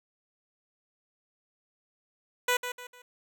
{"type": "tone with echo", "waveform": "10% pulse", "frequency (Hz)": 493.9, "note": "B4", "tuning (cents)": 0, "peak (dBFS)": -15, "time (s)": [2.48, 2.57], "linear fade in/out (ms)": 5, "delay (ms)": 150, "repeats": 3, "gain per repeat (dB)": -9, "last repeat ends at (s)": 3.02, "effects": []}